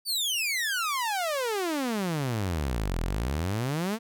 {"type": "exponential two-way sweep", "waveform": "sawtooth", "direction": "down then up", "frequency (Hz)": [4699, 39.54, 235.1], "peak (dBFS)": -23, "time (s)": [0.05, 3.99], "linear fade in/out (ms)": 50, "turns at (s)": 3, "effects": []}